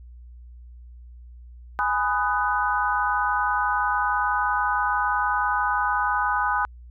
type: chord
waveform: sine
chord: G# minor seventh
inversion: none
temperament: just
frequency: 830.6 / 996.7 / 1245.9 / 1495.1 Hz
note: G#5 / B5 / D#6 / F#6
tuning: 0 / +16 / +2 / +18 cents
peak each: -26 dBFS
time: 1.79-6.65 s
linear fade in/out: 0 ms
effects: added 60 Hz sine -41 dBFS peak until 6.9 s